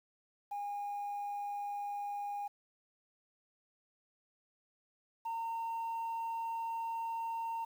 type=tone pair in turn; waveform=sine; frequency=815 / 914 Hz; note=G#5 / A#5; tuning=-33 / -34 cents; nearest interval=major second; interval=199 cents; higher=second; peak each=-35 / -33 dBFS; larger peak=second; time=0.51-2.48 / 5.25-7.65 s; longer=second; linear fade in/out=10 ms; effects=tanh soft clip ceiling -34 dBFS + 10-bit

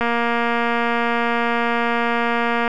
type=click train; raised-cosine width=0.5 ms; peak=-6 dBFS; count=628; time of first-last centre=0.01-2.678 s; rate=235 Hz; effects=none

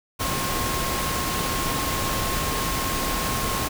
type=tone in noise; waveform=sine; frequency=1074 Hz; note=C6; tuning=45 cents sharp; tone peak=-30 dBFS; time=0.19-3.69 s; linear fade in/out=20 ms; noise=pink; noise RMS=-26 dBFS; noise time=0.19-3.69 s; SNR=-7 dB; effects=none

